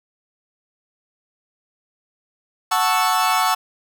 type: chord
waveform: 40% pulse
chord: F# minor seventh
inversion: none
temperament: equal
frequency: 740 / 880 / 1108.7 / 1318.5 Hz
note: F#5 / A5 / C#6 / E6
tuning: 0 / 0 / 0 / 0 cents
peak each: -21 dBFS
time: 2.71-3.55 s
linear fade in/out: 10 ms
effects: none